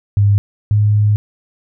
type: tone pair in turn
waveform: sine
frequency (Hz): 101.5 / 104.78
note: G#2 / G#2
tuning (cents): -39 / +16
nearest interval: minor second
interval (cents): 55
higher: second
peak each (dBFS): -8 / -9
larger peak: first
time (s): 0.17-0.38 / 0.71-1.16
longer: second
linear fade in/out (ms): 0
effects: none